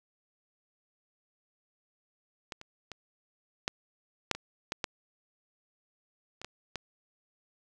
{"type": "clicks", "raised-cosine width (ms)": 0.2, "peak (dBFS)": [-21, -28, -24, -12, -8, -22, -15, -13, -26, -21, -18], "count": 11, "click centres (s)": [2.522, 2.614, 2.917, 3.679, 4.313, 4.35, 4.721, 4.842, 6.416, 6.446, 6.757], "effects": []}